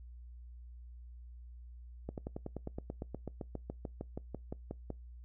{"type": "slowing click train", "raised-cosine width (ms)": 2, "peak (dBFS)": -26, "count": 22, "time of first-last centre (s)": [2.09, 4.903], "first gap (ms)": 88, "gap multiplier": 1.04, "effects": ["noise-tail reverb RT60 0.2 s tail -24 dB re dry", "added 60 Hz sine -48 dBFS peak until 5.24 s"]}